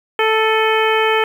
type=harmonic tone with a mistuned harmonic; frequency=440 Hz; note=A4; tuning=in tune; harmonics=1 / 2 / 3 / 4 / 5 / 6 / 7; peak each=-16 / -19 / -21 / -22 / -23 / -24 / -24 dBFS; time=0.19-1.24 s; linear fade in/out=2 ms; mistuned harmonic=6; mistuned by=-68 cents; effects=7-bit